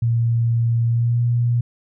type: tone with pitch glide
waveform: sine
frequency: 116.54 to 119.61 Hz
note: A#2 to A#2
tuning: 0 to +45 cents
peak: -15 dBFS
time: 0.02-1.61 s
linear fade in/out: 5 ms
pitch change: +45 cents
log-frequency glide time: 0.87-1.21 s
effects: none